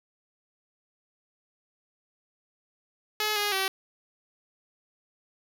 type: tone with pitch steps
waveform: 5% pulse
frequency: 425.6 / 412.8 / 384 Hz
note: G#4 / G#4 / G4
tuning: +42 / -10 / -36 cents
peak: -14 dBFS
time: 3.2-3.68 s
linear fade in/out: 2 ms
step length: 160 ms
effects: none